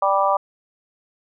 harmonic tone, 196 Hz, G3, in tune, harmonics 3 / 4 / 5 / 6, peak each -21 / -21 / -21 / -21 dBFS, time 0.02-0.37 s, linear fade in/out 5 ms, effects none

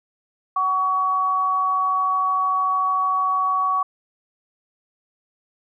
sine tone pair together, 752 / 1126.7 Hz, F#5 / C#6, +28 / +28 cents, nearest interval perfect fifth, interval 700 cents, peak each -28 / -18 dBFS, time 0.56-3.83 s, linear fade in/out 5 ms, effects none

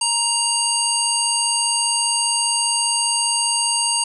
harmonic tone, 935 Hz, A#5, 5 cents sharp, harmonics 1 / 3 / 5 / 7 / 9 / 10, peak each -25 / -25 / -23 / -28 / -22 / -25 dBFS, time 0.01-4.04 s, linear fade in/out 5 ms, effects none

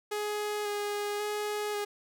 sawtooth tone with vibrato, 415.3 Hz, G#4, in tune, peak -27 dBFS, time 0.11-1.85 s, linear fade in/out 10 ms, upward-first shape square, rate 0.92 Hz, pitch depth 13 cents each way, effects none

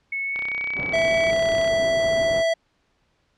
sine tone with pitch glide, 2200 to 2279 Hz, C#7 to C#7, -14 to +47 cents, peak -24 dBFS, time 0.12-1.31 s, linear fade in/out 5 ms, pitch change +61 cents, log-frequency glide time 0.23-0.75 s
click train, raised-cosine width 0.3 ms, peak -19 dBFS, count 43, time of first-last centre 0.36-1.677 s, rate 31.9 Hz
white low-pass noise, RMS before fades -34 dBFS, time 0.74-2.44 s, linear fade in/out 50 ms, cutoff 530 Hz, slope 12 dB/octave
square tone, 659.3 Hz, E5, in tune, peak -19 dBFS, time 0.93-2.54 s, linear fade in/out 10 ms
effects pink hiss -67 dBFS RMS until 3.37 s + low-pass 5000 Hz 12 dB/octave

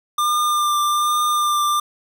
square tone with vibrato, 1197 Hz, D6, 33 cents sharp, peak -17 dBFS, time 0.18-1.8 s, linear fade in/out 5 ms, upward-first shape triangle, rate 1.2 Hz, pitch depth 20 cents each way, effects none

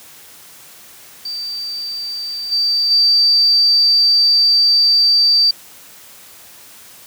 sine tone with level steps, 4649 Hz, D8, 18 cents flat, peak -22 / -13 / -9 dBFS, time 1.25-5.51 s, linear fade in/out 5 ms, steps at 2.51 / 2.9 s, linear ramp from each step 20 ms, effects white hiss -41 dBFS RMS until 7.06 s + high-pass 60 Hz 12 dB/octave

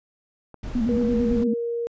clicks, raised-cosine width 1 ms, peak -28 dBFS, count 4, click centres 0.543 / 0.965 / 1.014 / 1.161 s
brown noise, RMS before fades -32 dBFS, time 0.63-1.44 s, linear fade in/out 5 ms
sine tone with vibrato, 233.1 Hz, A#3, in tune, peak -20 dBFS, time 0.75-1.54 s, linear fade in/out 5 ms, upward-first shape square, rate 9 Hz, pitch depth 85 cents each way
sine tone with pitch glide, 480.4 to 469.2 Hz, B4 to A#4, -48 to +11 cents, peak -24 dBFS, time 0.89-1.87 s, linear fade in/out 0 ms, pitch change -41 cents, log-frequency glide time 1-1.6 s
effects resampled to 16000 Hz

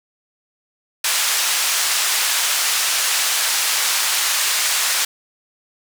white band-pass noise, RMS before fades -19 dBFS, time 1.04-5.05 s, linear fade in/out 5 ms, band 970 to 8900 Hz, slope 12 dB/octave, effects none

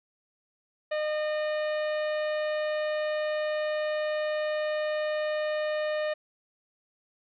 harmonic tone with a mistuned harmonic, 610 Hz, D#5, 34 cents flat, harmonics 1 / 2 / 3 / 4 / 5 / 6 / 7, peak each -27 / -41 / -37 / -45 / -46 / -50 / -51 dBFS, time 0.91-6.14 s, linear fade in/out 10 ms, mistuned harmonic 5, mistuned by -54 cents, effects none

